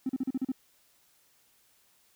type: tone bursts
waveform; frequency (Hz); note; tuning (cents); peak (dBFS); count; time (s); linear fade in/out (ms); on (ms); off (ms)
triangle; 261.6; C4; 0; -23; 7; 0.06-0.519; 5; 33; 38
effects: tanh soft clip ceiling -24 dBFS + white hiss -66 dBFS RMS until 2.15 s